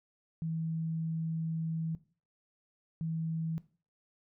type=tone bursts at uneven times; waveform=sine; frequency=162.1 Hz; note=E3; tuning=29 cents flat; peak=-32 dBFS; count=2; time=0.42-1.95 / 3.01-3.58 s; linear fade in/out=0 ms; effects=noise-tail reverb RT60 0.4 s tail -17 dB re dry